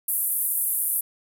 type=band-pass noise; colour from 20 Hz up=white; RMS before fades=-25 dBFS; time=0.08-1.01 s; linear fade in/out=5 ms; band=9800 to 14000 Hz; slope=48 dB/octave; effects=none